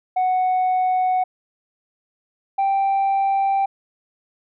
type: tone pair in turn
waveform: sine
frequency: 740 / 784 Hz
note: F#5 / G5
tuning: 0 / 0 cents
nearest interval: minor second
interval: 100 cents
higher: second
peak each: -14 dBFS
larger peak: neither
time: 0.16-1.24 / 2.58-3.66 s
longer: neither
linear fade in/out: 10 ms
effects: tanh soft clip ceiling -15 dBFS